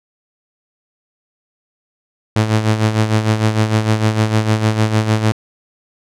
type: tone with tremolo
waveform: sawtooth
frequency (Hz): 108.9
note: A2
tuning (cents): -17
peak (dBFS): -6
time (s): 2.36-5.32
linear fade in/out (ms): 0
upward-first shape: sine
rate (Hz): 6.6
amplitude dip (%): 65
effects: low-pass 8000 Hz 12 dB/octave